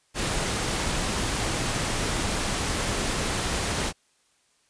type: noise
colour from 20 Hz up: pink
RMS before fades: -27 dBFS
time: 0.14-3.93 s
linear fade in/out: 50 ms
effects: white hiss -66 dBFS RMS until 4.69 s + resampled to 22050 Hz